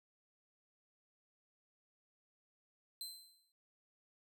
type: tone with exponential decay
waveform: sawtooth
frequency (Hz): 4093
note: C8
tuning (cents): -39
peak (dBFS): -38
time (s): 3.01-3.52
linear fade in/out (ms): 1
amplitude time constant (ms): 110
effects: none